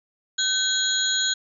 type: tone cluster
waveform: sine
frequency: 1535 / 3322 / 3827 / 4158 / 6760 Hz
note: G6 / G#7 / A#7 / C8 / G#8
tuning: -37 / 0 / +45 / -12 / +30 cents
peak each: -27 dBFS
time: 0.38-1.34 s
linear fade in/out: 10 ms
effects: none